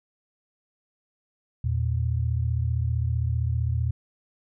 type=tone pair together; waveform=sine; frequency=82.19 / 117.6 Hz; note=E2 / A#2; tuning=-5 / +16 cents; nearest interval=tritone; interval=621 cents; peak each=-25 / -25 dBFS; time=1.64-3.91 s; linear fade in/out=5 ms; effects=none